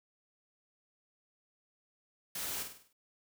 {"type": "noise with echo", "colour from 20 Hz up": "white", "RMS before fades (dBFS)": -39, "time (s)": [2.35, 2.63], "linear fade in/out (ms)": 5, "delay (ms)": 50, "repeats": 6, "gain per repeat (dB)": -6, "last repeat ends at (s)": 2.93, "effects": []}